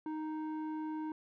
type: tone with low-pass filter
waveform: square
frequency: 311.1 Hz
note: D#4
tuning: in tune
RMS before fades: -39 dBFS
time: 0.06-1.12 s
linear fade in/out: 2 ms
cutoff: 960 Hz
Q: 1.2
effects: none